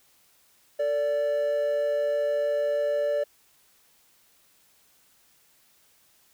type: tone pair together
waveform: triangle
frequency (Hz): 448.4 / 582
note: A4 / D5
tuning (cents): +33 / -16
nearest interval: perfect fourth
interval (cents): 451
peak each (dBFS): -30 / -21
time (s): 0.79-3.24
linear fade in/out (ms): 10
effects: tanh soft clip ceiling -14 dBFS + white hiss -62 dBFS RMS until 6.33 s